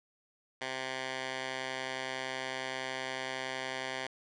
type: tone with band-pass filter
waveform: 10% pulse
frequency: 130.81 Hz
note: C3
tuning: in tune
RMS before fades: -38 dBFS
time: 0.61-4.07 s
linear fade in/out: 5 ms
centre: 2300 Hz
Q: 0.77
effects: resampled to 22050 Hz